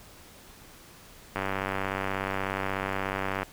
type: click train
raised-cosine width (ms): 0.5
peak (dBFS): -14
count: 201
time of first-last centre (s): 1.36-3.43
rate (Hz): 96.6
effects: pink hiss -51 dBFS RMS until 3.52 s